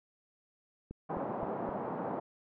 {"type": "click train", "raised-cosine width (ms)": 3, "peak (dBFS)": -30, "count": 4, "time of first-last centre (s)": [0.91, 1.691], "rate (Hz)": 3.84}
{"type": "band-pass noise", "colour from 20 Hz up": "white", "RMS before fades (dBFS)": -37, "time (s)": [1.09, 2.2], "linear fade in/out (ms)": 10, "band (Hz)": [140, 910], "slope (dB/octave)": 24}
{"effects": []}